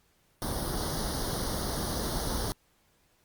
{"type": "noise with comb filter", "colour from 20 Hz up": "pink", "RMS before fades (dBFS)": -32, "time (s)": [0.42, 2.52], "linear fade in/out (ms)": 0, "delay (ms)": 0.2, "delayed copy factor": 0.9, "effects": ["pink hiss -68 dBFS RMS until 3.24 s", "Opus 48 kbps"]}